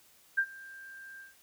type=tone with ADSR envelope; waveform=sine; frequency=1586 Hz; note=G6; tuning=20 cents sharp; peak=-22 dBFS; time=0.37-1.35 s; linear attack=16 ms; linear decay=66 ms; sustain=-23 dB; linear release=150 ms; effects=white hiss -62 dBFS RMS until 1.42 s